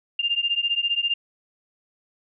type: beating tone pair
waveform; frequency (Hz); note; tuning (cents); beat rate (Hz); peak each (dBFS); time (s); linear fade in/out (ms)
sine; 2794 / 2809; F7 / F7; 0 / +9; 15; -24; 0.19-1.14; 5
effects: none